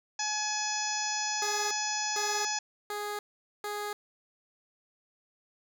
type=harmonic tone; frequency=847 Hz; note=G#5; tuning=34 cents sharp; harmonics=1 / 2 / 3 / 4 / 5 / 6 / 7 / 8; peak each=-35 / -38 / -40 / -43 / -44 / -36 / -36 / -38 dBFS; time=0.19-2.59 s; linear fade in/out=5 ms
type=tone bursts; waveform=15% pulse; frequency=414.8 Hz; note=G#4; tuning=2 cents flat; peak=-27 dBFS; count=4; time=1.42-3.93 s; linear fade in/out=2 ms; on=290 ms; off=450 ms
effects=none